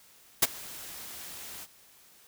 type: noise with ADSR envelope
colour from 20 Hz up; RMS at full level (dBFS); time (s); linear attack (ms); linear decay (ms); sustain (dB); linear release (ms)
white; -19; 0.42-1.67; 9; 30; -24; 42
effects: white hiss -58 dBFS RMS until 2.27 s